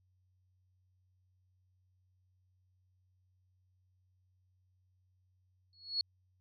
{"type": "tone with exponential growth", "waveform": "sine", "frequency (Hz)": 4351, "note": "C#8", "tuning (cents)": -33, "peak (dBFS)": -27, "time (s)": [5.73, 6.01], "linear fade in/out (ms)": 1, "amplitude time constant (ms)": 60, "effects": ["added 92 Hz sine -70 dBFS peak until 6.4 s"]}